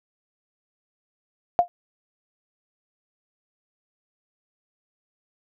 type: tone with exponential decay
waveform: sine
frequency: 703 Hz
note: F5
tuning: 11 cents sharp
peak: -9 dBFS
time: 1.59-1.68 s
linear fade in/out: 0 ms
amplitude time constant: 19 ms
effects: none